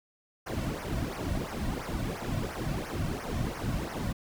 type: noise with flanger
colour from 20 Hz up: brown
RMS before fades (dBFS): -33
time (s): 0.46-4.13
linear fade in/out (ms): 10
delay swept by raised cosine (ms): 0.25 to 2.45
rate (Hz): 2.9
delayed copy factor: -0.9
effects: none